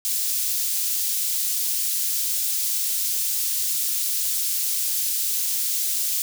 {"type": "high-pass noise", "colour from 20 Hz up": "white", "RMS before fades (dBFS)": -24, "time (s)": [0.05, 6.22], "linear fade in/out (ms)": 0, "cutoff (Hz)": 4700, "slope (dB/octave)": 12, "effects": []}